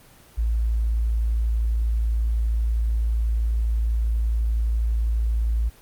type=tone; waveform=sine; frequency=56.1 Hz; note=A1; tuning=34 cents sharp; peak=-19 dBFS; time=0.37-5.7 s; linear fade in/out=20 ms; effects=pink hiss -51 dBFS RMS until 5.81 s + Opus 24 kbps